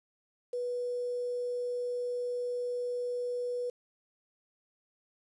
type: tone with quantisation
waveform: sine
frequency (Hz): 490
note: B4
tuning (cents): -14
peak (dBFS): -31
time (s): 0.53-3.7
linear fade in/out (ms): 5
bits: 9
effects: resampled to 24000 Hz